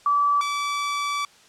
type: tone pair in turn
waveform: sine / sawtooth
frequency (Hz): 1154 / 1154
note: D6 / D6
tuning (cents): -31 / -31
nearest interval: unison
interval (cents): 0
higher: neither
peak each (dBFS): -17 / -20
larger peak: first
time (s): 0.06-0.41 / 0.41-1.25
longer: second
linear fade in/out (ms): 2
effects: white hiss -53 dBFS RMS until 1.48 s + low-pass 7000 Hz 12 dB/octave